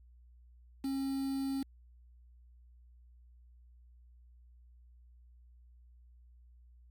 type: tone with quantisation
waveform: triangle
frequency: 270.7 Hz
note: C#4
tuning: 41 cents flat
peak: -30 dBFS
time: 0.84-1.63 s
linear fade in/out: 5 ms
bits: 8
effects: added 60 Hz sine -56 dBFS peak until 6.9 s + MP3 96 kbps